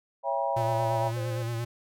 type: chord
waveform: sine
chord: C# diminished seventh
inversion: none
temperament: just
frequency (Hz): 554.4 / 665.2 / 798.3 / 957.9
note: C#5 / E5 / G5 / Bb5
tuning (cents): 0 / +16 / +31 / +47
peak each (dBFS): -31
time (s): 0.23-1.12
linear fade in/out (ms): 50
type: tone with vibrato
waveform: square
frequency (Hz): 116.54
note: A#2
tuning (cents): 0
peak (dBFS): -30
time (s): 0.56-1.65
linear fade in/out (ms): 10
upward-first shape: sine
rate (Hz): 8.7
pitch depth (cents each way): 41
type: tone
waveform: triangle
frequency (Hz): 522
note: C5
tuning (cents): -4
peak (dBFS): -34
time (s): 1.16-1.43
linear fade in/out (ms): 10
effects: none